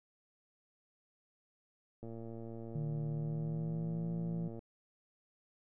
click train, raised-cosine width 2 ms, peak -34 dBFS, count 293, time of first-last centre 2.03-4.591 s, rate 114 Hz
sine tone with pitch glide, 150.1 to 167.51 Hz, D3 to E3, +38 to +28 cents, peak -35 dBFS, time 2.75-4.48 s, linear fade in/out 5 ms, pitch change +190 cents, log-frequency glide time 3.11-4.11 s
effects none

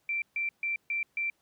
sine tone bursts, 2349 Hz, D7, in tune, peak -28 dBFS, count 5, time 0.09-1.3 s, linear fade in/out 2 ms, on 130 ms, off 140 ms, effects pink hiss -72 dBFS RMS until 1.41 s + high-pass 100 Hz 12 dB/octave

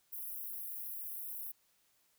white high-pass noise, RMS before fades -43 dBFS, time 0.12-1.52 s, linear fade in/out 10 ms, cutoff 11000 Hz, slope 48 dB/octave, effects white hiss -73 dBFS RMS until 2.18 s

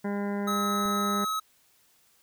harmonic tone, 202.2 Hz, G#3, 46 cents flat, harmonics 1 / 2 / 3 / 4 / 5 / 7 / 8 / 9 / 10, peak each -29 / -35 / -39 / -41 / -43 / -46 / -47 / -48 / -49 dBFS, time 0.04-1.25 s, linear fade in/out 10 ms
square tone, 1282 Hz, E6, 49 cents flat, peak -28 dBFS, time 0.47-1.4 s, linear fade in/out 10 ms
click, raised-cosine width 5 ms, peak -35 dBFS, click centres 0.856 s
effects white hiss -64 dBFS RMS until 2.22 s

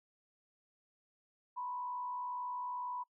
sine tone with frequency modulation, 987.8 Hz, B5, in tune, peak -38 dBFS, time 1.56-3.04 s, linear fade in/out 20 ms, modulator 62.1 Hz, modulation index 0.47, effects noise-tail reverb RT60 0.1 s tail -23 dB re dry

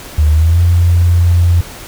sine tone with pitch glide, 76 to 86.8 Hz, D#2 to F2, -40 to -10 cents, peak -6 dBFS, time 0.18-1.61 s, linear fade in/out 5 ms, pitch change +230 cents, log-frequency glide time 0.31-0.6 s, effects pink hiss -31 dBFS RMS until 1.87 s

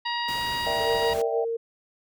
harmonic tone, 950 Hz, A#5, 33 cents sharp, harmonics 1 / 2 / 3 / 4 / 5, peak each -29 / -32 / -34 / -35 / -36 dBFS, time 0.05-1.14 s, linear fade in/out 10 ms
pink noise, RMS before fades -38 dBFS, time 0.28-1.22 s, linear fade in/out 5 ms
sine chord, E half-diminished seventh, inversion second, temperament equal, 466.2 / 587.3 / 659.3 / 784 Hz, Bb4 / D5 / E5 / G5, 0 / 0 / 0 / 0 cents, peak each -32 / -32 / -30 / -32 dBFS, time 0.66-1.45 s, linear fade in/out 10 ms
sine tone, 459.8 Hz, A#4, 24 cents flat, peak -25 dBFS, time 0.8-1.57 s, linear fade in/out 10 ms
effects none

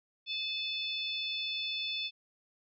harmonic tone with a mistuned harmonic, 876 Hz, A5, 8 cents flat, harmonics 3 / 4 / 5 / 6, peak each -39 / -35 / -43 / -45 dBFS, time 0.26-2.11 s, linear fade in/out 50 ms, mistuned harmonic 3, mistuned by -24 cents, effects none

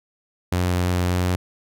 sawtooth tone with pitch glide, 89.6 to 90.33 Hz, F2 to F#2, +45 to -41 cents, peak -15 dBFS, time 0.52-1.36 s, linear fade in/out 5 ms, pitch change +14 cents, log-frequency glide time 1.09-1.15 s, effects none

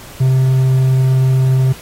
triangle tone, 130.81 Hz, C3, in tune, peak -7 dBFS, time 0.2-1.73 s, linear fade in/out 10 ms, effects pink hiss -36 dBFS RMS until 1.81 s + AAC 48 kbps

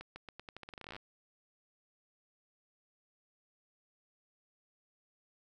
accelerating click train, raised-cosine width 0.3 ms, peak -30 dBFS, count 20, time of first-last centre 0.01-0.964 s, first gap 150 ms, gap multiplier 0.85, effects none

